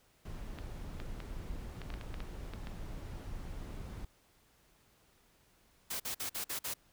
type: noise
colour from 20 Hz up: brown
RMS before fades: -43 dBFS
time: 0.25-4.05 s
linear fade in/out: 5 ms
type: clicks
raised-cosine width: 0.3 ms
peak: -29 dBFS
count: 11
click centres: 0.587 / 1.001 / 1.203 / 1.817 / 1.903 / 1.94 / 2.012 / 2.142 / 2.204 / 2.536 / 2.671 s
type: noise bursts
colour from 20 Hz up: white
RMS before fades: -38 dBFS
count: 6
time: 5.9-6.74 s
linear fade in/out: 10 ms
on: 100 ms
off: 48 ms
effects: pink hiss -68 dBFS RMS until 6.92 s